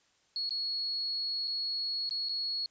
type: tone with dropouts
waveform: sine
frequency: 4343 Hz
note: C#8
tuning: 36 cents flat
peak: -31 dBFS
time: 0.36-2.66 s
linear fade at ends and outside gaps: 1 ms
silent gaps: 0.493-0.507 / 1.474-1.478 / 2.093-2.109 / 2.287-2.293 s
effects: white hiss -69 dBFS RMS until 2.7 s + resampled to 16000 Hz